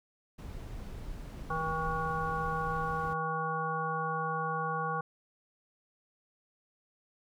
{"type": "noise", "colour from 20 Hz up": "brown", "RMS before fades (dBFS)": -42, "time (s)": [0.38, 3.14], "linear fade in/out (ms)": 10}
{"type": "harmonic tone", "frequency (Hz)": 160, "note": "D#3", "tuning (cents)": 49, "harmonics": [1, 3, 5, 7, 9], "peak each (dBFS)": [-38, -39, -37, -34, -39], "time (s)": [1.5, 5.01], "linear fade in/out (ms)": 5}
{"effects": []}